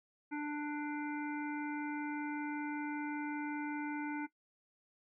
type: harmonic tone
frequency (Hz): 295.8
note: D4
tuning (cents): +13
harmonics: 1 / 3 / 5 / 7 / 8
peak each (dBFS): -37 / -44 / -46 / -49 / -53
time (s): 0.31-4.27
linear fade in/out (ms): 20
effects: noise-tail reverb RT60 0.1 s tail -18 dB re dry